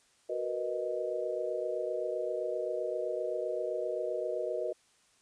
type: chord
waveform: sine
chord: B major seventh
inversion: second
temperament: equal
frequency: 370 / 466.2 / 493.9 / 622.3 Hz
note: F#4 / A#4 / B4 / D#5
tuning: 0 / 0 / 0 / 0 cents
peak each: -38 / -38 / -37 / -35 dBFS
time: 0.29-4.73 s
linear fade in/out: 10 ms
effects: white hiss -67 dBFS RMS until 5.21 s + resampled to 22050 Hz